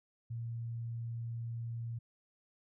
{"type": "tone", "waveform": "sine", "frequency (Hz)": 116.3, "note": "A#2", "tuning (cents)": -4, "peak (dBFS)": -37, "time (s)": [0.3, 1.99], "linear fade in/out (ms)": 10, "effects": []}